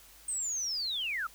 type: linear sweep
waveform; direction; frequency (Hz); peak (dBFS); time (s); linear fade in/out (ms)
sine; down; 8450 to 1234; -31; 0.28-1.27; 5
effects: added 50 Hz sine -62 dBFS peak until 1.34 s + white hiss -56 dBFS RMS until 1.34 s